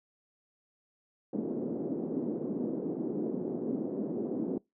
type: band-pass noise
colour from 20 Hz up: white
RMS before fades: -34 dBFS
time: 1.33-4.58 s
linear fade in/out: 2 ms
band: 210 to 370 Hz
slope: 24 dB/octave
effects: noise-tail reverb RT60 0.2 s tail -25 dB re dry